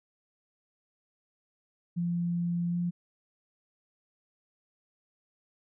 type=tone with pitch glide; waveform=sine; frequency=172.7 to 174.5 Hz; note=F3 to F3; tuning=-19 to -1 cents; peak=-27 dBFS; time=1.96-2.91 s; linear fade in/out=20 ms; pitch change=+18 cents; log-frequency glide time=2.7-2.77 s; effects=none